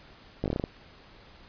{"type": "slowing click train", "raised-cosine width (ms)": 2, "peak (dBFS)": -15, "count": 8, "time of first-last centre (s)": [0.44, 0.639], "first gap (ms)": 18, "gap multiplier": 1.15, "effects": ["pink hiss -53 dBFS RMS until 1.48 s", "resampled to 11025 Hz"]}